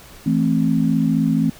sine chord, A minor, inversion second, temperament just, 165 / 220 / 264 Hz, E3 / A3 / C4, +2 / 0 / +16 cents, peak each -19 dBFS, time 0.26-1.5 s, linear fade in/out 5 ms, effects pink hiss -43 dBFS RMS until 1.59 s

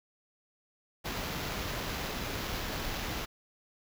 pink noise with sample-and-hold, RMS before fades -36 dBFS, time 1.04-3.26 s, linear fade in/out 20 ms, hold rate 8820 Hz, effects none

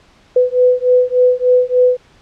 sine beating tone pair, 498.3 / 501.7 Hz, B4 / B4, +15 / +27 cents, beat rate 3.4 Hz, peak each -12 dBFS, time 0.36-1.97 s, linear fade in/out 5 ms, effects pink hiss -49 dBFS RMS until 2.21 s + low-pass 5000 Hz 12 dB/octave

